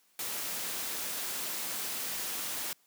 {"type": "noise", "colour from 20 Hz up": "white", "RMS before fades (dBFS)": -36, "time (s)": [0.19, 2.73], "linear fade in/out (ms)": 2, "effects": ["white hiss -68 dBFS RMS until 2.86 s", "high-pass 150 Hz 12 dB/octave"]}